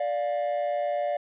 triangle tone pair together, 586 / 706 Hz, D5 / F5, -4 / +19 cents, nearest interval minor third, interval 323 cents, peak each -24 / -26 dBFS, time 0-1.17 s, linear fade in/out 5 ms, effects tanh soft clip ceiling -19 dBFS + resampled to 8000 Hz

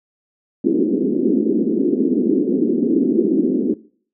white band-pass noise, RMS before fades -17 dBFS, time 0.64-3.74 s, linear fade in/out 5 ms, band 210 to 380 Hz, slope 48 dB/octave, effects noise-tail reverb RT60 0.5 s tail -21 dB re dry

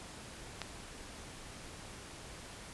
click, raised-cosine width 0.2 ms, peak -20 dBFS, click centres 0.617 s, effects pink hiss -49 dBFS RMS until 2.73 s + resampled to 24000 Hz

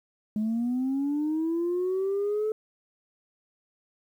sine linear sweep, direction up, 210 to 436.3 Hz, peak -23 dBFS, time 0.36-2.52 s, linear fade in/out 2 ms, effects tanh soft clip ceiling -22 dBFS + 10-bit

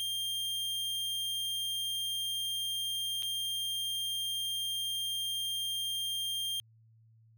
45% pulse tone with dropouts, 3194 Hz, G7, 32 cents sharp, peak -32 dBFS, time 0-6.6 s, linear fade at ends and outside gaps 0 ms, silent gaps 3.224-3.231 s, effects added 112 Hz sine -59 dBFS peak until 7.37 s

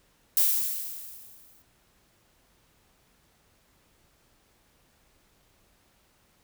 violet noise with exponential decay, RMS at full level -20 dBFS, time 0.37-1.62 s, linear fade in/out 1 ms, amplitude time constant 270 ms, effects pink hiss -65 dBFS RMS until 6.43 s

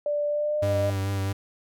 sine tone with pitch glide, 587.3 to 607 Hz, D5 to D#5, 0 to -43 cents, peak -23 dBFS, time 0.06-0.9 s, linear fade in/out 2 ms, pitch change +57 cents, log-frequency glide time 0.27-0.69 s
45% pulse tone with vibrato, 98 Hz, G2, in tune, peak -25 dBFS, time 0.62-1.33 s, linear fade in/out 10 ms, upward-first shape sine, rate 4.6 Hz, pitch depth 22 cents each way
effects none

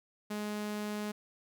sawtooth tone, 209.5 Hz, G#3, 15 cents sharp, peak -31 dBFS, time 0.3-1.12 s, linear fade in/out 10 ms, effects none

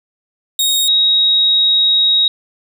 sawtooth / sine tone pair in turn, 3749 / 3790 Hz, A#7 / A#7, +9 / +28 cents, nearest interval unison, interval 19 cents, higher second, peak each -9 dBFS, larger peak neither, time 0.59-0.88 / 0.88-2.28 s, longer second, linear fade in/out 2 ms, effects none

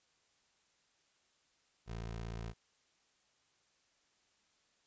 20% pulse tone, 56.6 Hz, A1, 50 cents sharp, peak -36 dBFS, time 1.86-2.54 s, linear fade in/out 50 ms, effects white hiss -74 dBFS RMS until 4.86 s + resampled to 16000 Hz

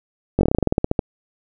slowing click train, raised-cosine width 2 ms, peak -3 dBFS, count 15, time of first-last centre 0.39-0.992 s, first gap 20 ms, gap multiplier 1.11, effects none

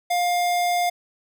square tone, 706 Hz, F5, 19 cents sharp, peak -20 dBFS, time 0.1-0.9 s, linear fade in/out 10 ms, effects none

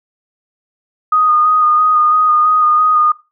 sine tone with vibrato, 1236 Hz, D#6, 12 cents flat, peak -8 dBFS, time 1.12-3.12 s, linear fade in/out 5 ms, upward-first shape square, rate 3 Hz, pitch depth 16 cents each way, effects noise-tail reverb RT60 0.3 s tail -20 dB re dry

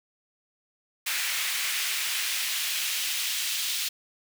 pink noise with high-pass filter sweep, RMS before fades -29 dBFS, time 1.06-3.89 s, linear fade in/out 10 ms, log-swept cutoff 2000 to 3200 Hz, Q 1.3, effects none

